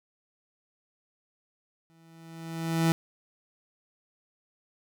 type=tone with exponential growth; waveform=30% pulse; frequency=164.2 Hz; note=E3; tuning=6 cents flat; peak=-17 dBFS; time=1.9-2.92 s; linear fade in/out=0 ms; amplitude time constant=220 ms; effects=none